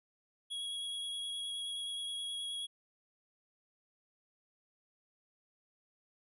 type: tone with vibrato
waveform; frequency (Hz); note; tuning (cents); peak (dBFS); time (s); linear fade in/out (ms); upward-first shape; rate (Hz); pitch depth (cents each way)
square; 3322; G#7; 0; -38; 0.5-2.67; 20; sine; 9.5; 10
effects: resampled to 24000 Hz